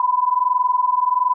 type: tone pair together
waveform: sine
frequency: 987.8 / 1009.1 Hz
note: B5 / B5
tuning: 0 / +37 cents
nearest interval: unison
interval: 37 cents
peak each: -18 dBFS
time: 0-1.34 s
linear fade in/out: 2 ms
effects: none